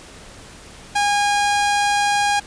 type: tone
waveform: sawtooth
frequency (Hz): 817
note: G#5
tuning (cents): -29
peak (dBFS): -12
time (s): 0.95-2.4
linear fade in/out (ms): 10
effects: pink hiss -41 dBFS RMS until 2.46 s + resampled to 22050 Hz